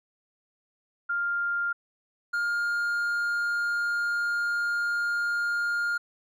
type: tone pair in turn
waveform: sine / triangle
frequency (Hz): 1400 / 1411.4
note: F6 / F6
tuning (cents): +4 / +18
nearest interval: unison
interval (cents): 14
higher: second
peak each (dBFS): -25 / -23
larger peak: second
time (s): 1.09-1.73 / 2.33-5.98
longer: second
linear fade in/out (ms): 10
effects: none